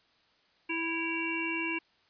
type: harmonic tone with a mistuned harmonic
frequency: 329.6 Hz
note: E4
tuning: in tune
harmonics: 1 / 3 / 5 / 7 / 8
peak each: -35 / -40 / -43 / -35 / -35 dBFS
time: 0.69-1.79 s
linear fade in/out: 10 ms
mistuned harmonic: 8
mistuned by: +75 cents
effects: white hiss -67 dBFS RMS until 2.09 s + resampled to 11025 Hz

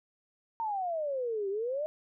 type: exponential two-way sweep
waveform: sine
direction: down then up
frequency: 925 to 383.4 to 626 Hz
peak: -30 dBFS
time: 0.6-1.86 s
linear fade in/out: 0 ms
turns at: 1.49 s
effects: none

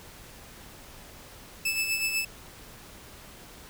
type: tone with tremolo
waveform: sawtooth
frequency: 2624 Hz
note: E7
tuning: 9 cents flat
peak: -21 dBFS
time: 1.65-2.25 s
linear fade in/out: 5 ms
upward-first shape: sine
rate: 8.1 Hz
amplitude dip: 50%
effects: pink hiss -48 dBFS RMS until 3.69 s

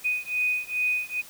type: beating tone pair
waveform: sine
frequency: 2489 / 2491.4 Hz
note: D#7 / D#7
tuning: 0 / +2 cents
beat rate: 2.4 Hz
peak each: -27 dBFS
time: 0.04-1.22 s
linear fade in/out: 20 ms
effects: white hiss -47 dBFS RMS until 1.29 s

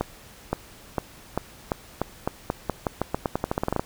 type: accelerating click train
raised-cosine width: 1 ms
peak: -9 dBFS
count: 22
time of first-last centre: 0.01-3.795 s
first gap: 520 ms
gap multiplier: 0.87
effects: pink hiss -48 dBFS RMS until 3.85 s

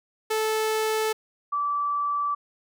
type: tone pair in turn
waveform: sawtooth / sine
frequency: 436.7 / 1159.1 Hz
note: A4 / D6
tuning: -13 / -23 cents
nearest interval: octave + perfect fourth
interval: 1690 cents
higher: second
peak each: -19 / -23 dBFS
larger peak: first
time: 0.3-1.13 / 1.52-2.35 s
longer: neither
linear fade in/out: 10 ms
effects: none

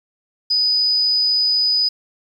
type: tone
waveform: sine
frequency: 4978 Hz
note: D#8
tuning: in tune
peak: -14 dBFS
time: 0.5-1.89 s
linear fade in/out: 10 ms
effects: 8-bit

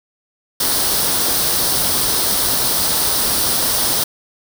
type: noise with comb filter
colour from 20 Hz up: white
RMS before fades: -17 dBFS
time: 0.6-4.04 s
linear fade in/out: 5 ms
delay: 0.21 ms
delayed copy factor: +0.55
effects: none

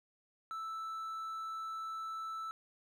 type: tone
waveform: triangle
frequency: 1318.5 Hz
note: E6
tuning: in tune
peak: -37 dBFS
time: 0.51-2.51 s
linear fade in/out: 0 ms
effects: none

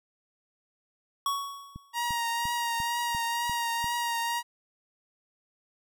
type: tone with exponential decay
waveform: square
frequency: 1117 Hz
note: C#6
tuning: 13 cents sharp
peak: -25 dBFS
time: 1.26-2 s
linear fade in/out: 2 ms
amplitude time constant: 160 ms
type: click train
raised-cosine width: 5 ms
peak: -28 dBFS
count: 7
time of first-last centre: 1.76-3.843 s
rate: 2.88 Hz
type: tone with vibrato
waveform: sawtooth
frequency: 941 Hz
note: A#5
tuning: 16 cents sharp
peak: -24 dBFS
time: 1.93-4.43 s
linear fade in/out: 50 ms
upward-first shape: triangle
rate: 2.1 Hz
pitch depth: 26 cents each way
effects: none

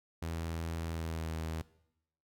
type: tone with pitch glide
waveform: sawtooth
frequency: 82.41 to 80.34 Hz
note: E2 to E2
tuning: 0 to -44 cents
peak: -32 dBFS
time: 0.22-1.62 s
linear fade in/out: 5 ms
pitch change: -44 cents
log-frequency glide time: 0.86-1.35 s
effects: noise-tail reverb RT60 0.8 s tail -19 dB re dry

